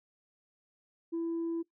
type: tone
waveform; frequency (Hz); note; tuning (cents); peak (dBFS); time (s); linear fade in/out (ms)
sine; 333.1; E4; +18; -29; 1.12-1.63; 20
effects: noise-tail reverb RT60 0.1 s tail -19 dB re dry + tanh soft clip ceiling -29 dBFS